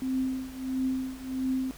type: tone with tremolo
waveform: sine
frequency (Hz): 260.8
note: C4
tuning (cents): -5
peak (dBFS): -24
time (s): 0.02-1.71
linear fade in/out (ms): 0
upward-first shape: triangle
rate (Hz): 1.5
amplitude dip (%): 90
effects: added 50 Hz sine -51 dBFS peak until 1.77 s + pink hiss -49 dBFS RMS until 1.77 s

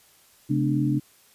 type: tone cluster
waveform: sine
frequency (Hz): 135.6 / 215.1 / 254.4 / 297.9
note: C#3 / A3 / C4 / D4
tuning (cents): -38 / -39 / -48 / +25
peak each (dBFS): -24 / -29 / -30 / -24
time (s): 0.49-1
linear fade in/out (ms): 20
effects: white hiss -57 dBFS RMS until 1.34 s + resampled to 32000 Hz

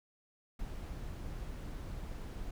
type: noise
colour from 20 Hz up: brown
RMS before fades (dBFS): -42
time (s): 0.59-2.51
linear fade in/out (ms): 5
effects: none

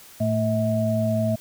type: tone cluster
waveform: sine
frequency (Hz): 111.6 / 221.6 / 643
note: A2 / A3 / E5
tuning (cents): +25 / +13 / -43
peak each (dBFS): -24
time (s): 0.2-1.36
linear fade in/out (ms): 10
effects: white hiss -47 dBFS RMS until 1.4 s

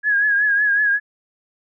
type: tone with vibrato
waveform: sine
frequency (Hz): 1662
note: G#6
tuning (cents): +1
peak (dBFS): -14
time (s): 0.03-1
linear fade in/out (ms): 50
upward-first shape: triangle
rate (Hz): 5.4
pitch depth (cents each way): 65
effects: none

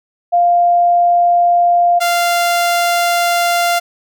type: tone pair in turn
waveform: sine / sawtooth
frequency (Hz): 698.5 / 694.5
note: F5 / F5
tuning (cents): 0 / -10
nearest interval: unison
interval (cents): 10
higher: first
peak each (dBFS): -8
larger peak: neither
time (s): 0.32-2 / 2-3.8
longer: second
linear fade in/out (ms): 20
effects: none

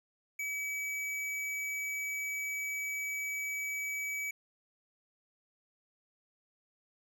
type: tone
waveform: square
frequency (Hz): 2284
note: D7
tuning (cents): -49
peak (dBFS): -35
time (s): 0.39-4.31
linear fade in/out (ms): 5
effects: none

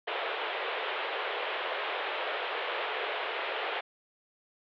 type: band-pass noise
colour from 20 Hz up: pink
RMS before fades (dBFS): -34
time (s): 0.07-3.81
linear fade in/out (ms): 10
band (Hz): 410 to 3500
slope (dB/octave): 48
effects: none

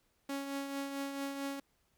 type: tone with tremolo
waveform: sawtooth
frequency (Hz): 277.2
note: C#4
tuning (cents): 0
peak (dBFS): -31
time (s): 0.29-1.6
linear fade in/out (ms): 5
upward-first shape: triangle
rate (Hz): 4.5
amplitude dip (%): 50
effects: pink hiss -75 dBFS RMS until 1.97 s

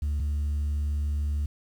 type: tone pair in turn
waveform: sine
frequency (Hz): 73.42 / 73.42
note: D2 / D2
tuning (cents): 0 / 0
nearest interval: unison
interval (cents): 0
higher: neither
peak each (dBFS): -22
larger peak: neither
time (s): 0.02-0.2 / 0.2-1.46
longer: second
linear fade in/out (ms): 5
effects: tanh soft clip ceiling -24 dBFS + 9-bit

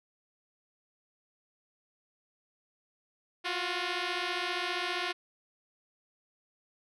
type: beating tone pair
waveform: 5% pulse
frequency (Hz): 349.2 / 364.2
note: F4 / F#4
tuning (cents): 0 / -27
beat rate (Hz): 15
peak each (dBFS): -22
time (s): 3.44-5.13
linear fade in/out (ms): 20
effects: low-pass 5000 Hz 12 dB/octave

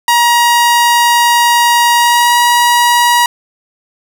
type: tone with pitch glide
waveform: sawtooth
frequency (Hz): 950 to 959.4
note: A#5 to A#5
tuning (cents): +33 to +50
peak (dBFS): -3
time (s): 0.08-3.26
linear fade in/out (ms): 2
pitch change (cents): +17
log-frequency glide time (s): 1.98-2.37
effects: none

